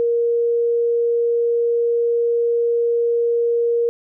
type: tone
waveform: sine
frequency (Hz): 469.9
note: A#4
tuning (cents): +14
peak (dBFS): -15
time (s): 0-3.89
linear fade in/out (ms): 0
effects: none